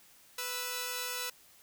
5% pulse tone pair together, 493.9 / 1318.6 Hz, B4 / E6, 0 / 0 cents, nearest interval octave + perfect fourth, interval 1700 cents, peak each -26 / -26 dBFS, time 0.38-1.3 s, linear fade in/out 5 ms, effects white hiss -60 dBFS RMS until 1.62 s

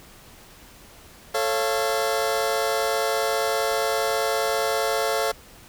sawtooth chord, A augmented, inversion none, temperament just, 440 / 550 / 687.5 Hz, A4 / C#5 / E#5, 0 / -14 / -27 cents, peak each -22 dBFS, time 1.34-5.32 s, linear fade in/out 10 ms, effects pink hiss -48 dBFS RMS until 5.68 s

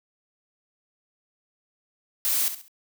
blue noise with echo, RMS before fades -24 dBFS, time 2.25-2.48 s, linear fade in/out 0 ms, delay 67 ms, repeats 3, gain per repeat -10 dB, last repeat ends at 2.681 s, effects none

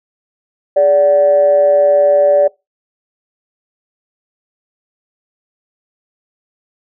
sine tone with amplitude modulation, 580 Hz, D5, 22 cents flat, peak -3 dBFS, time 0.76-2.48 s, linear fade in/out 10 ms, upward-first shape sine, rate 167 Hz, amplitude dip 60%, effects noise-tail reverb RT60 0.2 s tail -22 dB re dry + tanh soft clip ceiling 0 dBFS

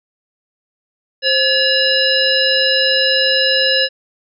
harmonic tone with a mistuned harmonic, 568 Hz, C#5, 42 cents sharp, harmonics 1 / 3 / 5 / 7 / 9, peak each -18 / -18 / -18 / -18 / -18 dBFS, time 1.22-3.89 s, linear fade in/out 50 ms, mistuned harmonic 1, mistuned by -130 cents, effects none

